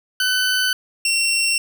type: tone pair in turn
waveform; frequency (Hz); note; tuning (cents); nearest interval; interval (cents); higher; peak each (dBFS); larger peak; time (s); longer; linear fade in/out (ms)
20% pulse; 1507 / 2726; F#6 / F7; +31 / -43; minor seventh; 1026; second; -12 / -12; neither; 0.2-0.73 / 1.05-1.58; neither; 2
effects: none